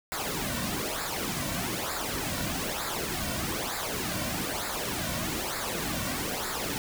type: noise with flanger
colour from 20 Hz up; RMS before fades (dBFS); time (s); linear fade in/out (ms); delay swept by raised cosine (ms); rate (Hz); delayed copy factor
pink; -32; 0.12-6.78; 0; 0.33 to 2.43; 1.1; -0.7
effects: none